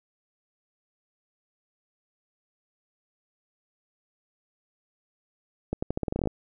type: accelerating click train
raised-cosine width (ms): 2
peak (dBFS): -14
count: 13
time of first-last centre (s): 5.73-6.273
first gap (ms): 95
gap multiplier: 0.85
effects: none